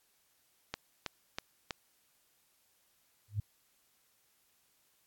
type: click train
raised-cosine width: 0.2 ms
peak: -18 dBFS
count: 4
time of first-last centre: 0.74-1.708 s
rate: 3.1 Hz
type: tone with exponential growth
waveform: sine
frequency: 103.83 Hz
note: G#2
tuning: in tune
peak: -27 dBFS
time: 3.28-3.4 s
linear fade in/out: 5 ms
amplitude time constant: 25 ms
effects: white hiss -72 dBFS RMS until 5.06 s + AAC 64 kbps